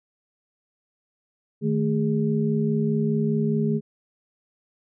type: tone cluster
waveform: sine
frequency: 153.5 / 218.4 / 410.4 Hz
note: D#3 / A3 / G#4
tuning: -23 / -13 / -21 cents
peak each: -24 / -23 / -27 dBFS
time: 1.61-3.81 s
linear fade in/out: 50 ms
effects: none